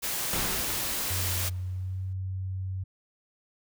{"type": "noise", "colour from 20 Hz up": "white", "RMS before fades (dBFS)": -31, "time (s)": [0.02, 1.5], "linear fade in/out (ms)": 20}
{"type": "noise with exponential decay", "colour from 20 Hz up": "pink", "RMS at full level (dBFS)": -30, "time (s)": [0.33, 2.13], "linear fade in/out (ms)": 1, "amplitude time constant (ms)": 390}
{"type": "tone with pitch glide", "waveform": "sine", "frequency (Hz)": [90.6, 94.23], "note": ["F#2", "F#2"], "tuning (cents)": [-36, 32], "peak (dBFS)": -30, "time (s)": [1.1, 2.84], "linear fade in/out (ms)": 10, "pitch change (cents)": 68, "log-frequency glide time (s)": [1.41, 2.02]}
{"effects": []}